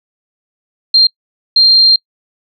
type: tone bursts at uneven times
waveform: sine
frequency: 4186 Hz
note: C8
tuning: in tune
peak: -4 dBFS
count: 2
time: 0.94-1.07 / 1.56-1.96 s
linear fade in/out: 5 ms
effects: noise-tail reverb RT60 0.1 s tail -26 dB re dry